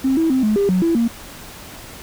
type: tone with pitch steps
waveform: triangle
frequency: 265.8 / 325.4 / 260.7 / 213.6 / 400.5 / 184.2 / 333.7 / 232.3 Hz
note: C4 / E4 / C4 / G#3 / G4 / F#3 / E4 / A#3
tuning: +27 / -22 / -6 / +49 / +37 / -7 / +21 / -6 cents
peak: -10 dBFS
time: 0.04-1.08 s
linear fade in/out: 10 ms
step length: 130 ms
effects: tanh soft clip ceiling -11 dBFS + pink hiss -37 dBFS RMS until 2.02 s

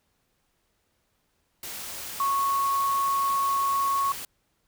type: tone in noise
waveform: sine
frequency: 1104 Hz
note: C#6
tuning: 7 cents flat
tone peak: -22 dBFS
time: 2.2-4.12 s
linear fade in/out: 2 ms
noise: white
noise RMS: -37 dBFS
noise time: 1.63-4.25 s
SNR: +12 dB
effects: pink hiss -72 dBFS RMS until 4.67 s

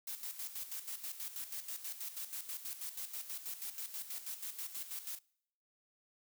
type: noise with tremolo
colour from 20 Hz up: blue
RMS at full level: -42 dBFS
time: 0.07-5.19 s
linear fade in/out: 5 ms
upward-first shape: square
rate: 6.2 Hz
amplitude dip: 65%
effects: noise-tail reverb RT60 0.7 s tail -25 dB re dry

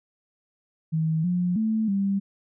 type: tone with pitch steps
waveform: sine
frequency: 159.5 / 178.2 / 219.7 / 197.2 Hz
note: D#3 / F3 / A3 / G3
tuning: +43 / +35 / -2 / +11 cents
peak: -21 dBFS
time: 0.92-2.2 s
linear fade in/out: 20 ms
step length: 320 ms
effects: none

